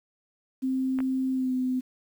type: tone with pitch glide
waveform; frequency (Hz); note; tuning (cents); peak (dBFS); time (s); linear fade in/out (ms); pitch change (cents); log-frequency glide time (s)
sine; 261.6 to 255.5; C4 to C4; 0 to -41; -24; 0.62-1.81; 20; -41; 1.32-1.53
type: clicks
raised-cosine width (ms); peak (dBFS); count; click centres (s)
0.5; -23; 2; 0.988 / 1.004
effects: 9-bit